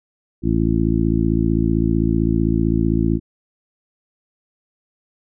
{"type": "harmonic tone", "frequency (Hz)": 55.6, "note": "A1", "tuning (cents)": 19, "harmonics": [1, 2, 3, 4, 5, 6], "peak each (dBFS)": [-22, -22, -22, -22, -22, -22], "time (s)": [0.42, 3.2], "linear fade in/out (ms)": 50, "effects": []}